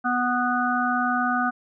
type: harmonic tone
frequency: 246.9 Hz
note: B3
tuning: in tune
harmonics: 1 / 3 / 5 / 6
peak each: -26 / -26 / -26 / -26 dBFS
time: 0.04-1.51 s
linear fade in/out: 20 ms
effects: none